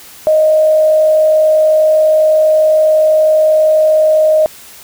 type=tone with frequency modulation; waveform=sine; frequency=622.3 Hz; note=D#5; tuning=in tune; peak=-6 dBFS; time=0.27-4.46 s; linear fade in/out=0 ms; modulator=52.3 Hz; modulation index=0.22; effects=white hiss -36 dBFS RMS until 4.83 s